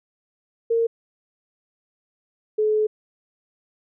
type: tone pair in turn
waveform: sine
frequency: 459.9 / 428.6 Hz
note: A#4 / A4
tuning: -23 / -45 cents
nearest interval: minor second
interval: 122 cents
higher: first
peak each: -17 dBFS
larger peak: neither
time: 0.7-0.87 / 2.58-2.87 s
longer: second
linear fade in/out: 10 ms
effects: none